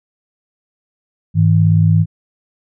sine tone pair together, 102.29 / 160 Hz, G#2 / D#3, -26 / +49 cents, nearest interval minor sixth, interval 775 cents, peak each -11 dBFS, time 1.34-2.06 s, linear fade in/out 50 ms, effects none

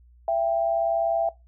sine tone pair together, 669 / 789.4 Hz, E5 / G5, +25 / +12 cents, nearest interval minor third, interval 287 cents, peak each -22 / -26 dBFS, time 0.28-1.29 s, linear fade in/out 2 ms, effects noise-tail reverb RT60 0.2 s tail -18 dB re dry + added 60 Hz sine -51 dBFS peak until 1.47 s

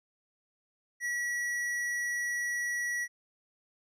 sine tone with hard clipping, 1932 Hz, B6, 39 cents flat, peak -32 dBFS, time 1-3.08 s, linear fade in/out 50 ms, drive 10 dB, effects none

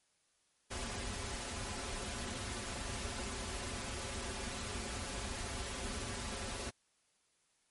pink noise with comb filter, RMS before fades -41 dBFS, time 0.7-6.71 s, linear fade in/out 20 ms, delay 6.4 ms, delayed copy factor -0.8, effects white hiss -75 dBFS RMS until 7.7 s + MP3 48 kbps

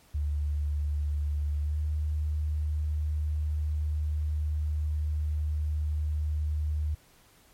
sine tone with pitch glide, 73.6 to 75.84 Hz, D2 to D#2, +4 to -44 cents, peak -26 dBFS, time 0.14-6.95 s, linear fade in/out 10 ms, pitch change +52 cents, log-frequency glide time 1.61-1.78 s, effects pink hiss -60 dBFS RMS until 7.53 s + MP3 64 kbps

